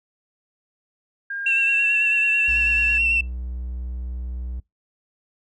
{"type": "tone with pitch glide", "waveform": "sine", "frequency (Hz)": [1610, 1696.9], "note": ["G6", "G#6"], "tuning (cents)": [46, 37], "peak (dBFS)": -26, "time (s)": [1.3, 2.98], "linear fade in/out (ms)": 5, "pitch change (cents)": 91, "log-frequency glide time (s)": [1.57, 1.97]}
{"type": "tone with vibrato", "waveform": "sine", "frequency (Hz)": 2701, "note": "E7", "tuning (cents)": 42, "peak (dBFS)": -16, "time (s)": [1.46, 3.21], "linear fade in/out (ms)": 5, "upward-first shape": "sine", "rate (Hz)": 9.1, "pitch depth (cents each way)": 27}
{"type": "tone", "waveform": "triangle", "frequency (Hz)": 61.74, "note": "B1", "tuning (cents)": 0, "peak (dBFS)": -25, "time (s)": [2.48, 4.6], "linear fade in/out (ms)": 5}
{"effects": ["noise-tail reverb RT60 0.2 s tail -25 dB re dry", "tanh soft clip ceiling -10 dBFS"]}